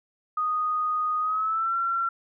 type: tone with pitch glide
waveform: sine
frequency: 1241 to 1361.2 Hz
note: D#6 to F6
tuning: -5 to -45 cents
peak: -23 dBFS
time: 0.37-2.09 s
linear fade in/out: 5 ms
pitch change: +160 cents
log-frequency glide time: 1.2-1.75 s
effects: none